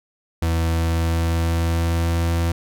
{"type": "tone with pitch glide", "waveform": "40% pulse", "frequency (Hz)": [82.41, 84], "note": ["E2", "E2"], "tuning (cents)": [0, 33], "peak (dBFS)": -17, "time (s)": [0.42, 2.52], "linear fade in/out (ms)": 5, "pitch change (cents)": 33, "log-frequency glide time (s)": [0.73, 2.25], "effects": []}